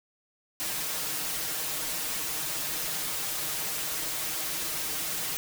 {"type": "noise with comb filter", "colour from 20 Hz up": "white", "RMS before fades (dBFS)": -32, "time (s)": [0.6, 5.37], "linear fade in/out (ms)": 0, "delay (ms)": 6.4, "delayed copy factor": 0.95, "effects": []}